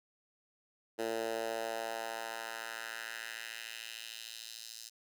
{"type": "tone with high-pass filter sweep", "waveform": "10% pulse", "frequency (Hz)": 113.4, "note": "A#2", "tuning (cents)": -47, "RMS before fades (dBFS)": -41, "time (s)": [0.98, 4.9], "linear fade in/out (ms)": 20, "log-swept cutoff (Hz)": [390, 5200], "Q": 1.7, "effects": []}